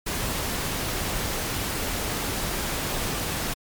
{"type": "noise", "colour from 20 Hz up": "pink", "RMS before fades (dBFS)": -28, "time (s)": [0.06, 3.54], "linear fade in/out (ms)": 10, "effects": ["MP3 96 kbps"]}